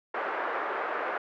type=band-pass noise; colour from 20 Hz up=white; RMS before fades=-32 dBFS; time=0.14-1.18 s; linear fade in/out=5 ms; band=370 to 1600 Hz; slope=24 dB/octave; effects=none